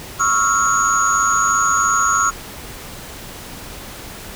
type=tone cluster; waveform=sine; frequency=1108 / 1294 / 1397 / 6720 Hz; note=C#6 / E6 / F6 / G#8; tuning=-1 / -32 / 0 / +19 cents; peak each=-19 dBFS; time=0.19-2.31 s; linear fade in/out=20 ms; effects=pink hiss -34 dBFS RMS until 4.35 s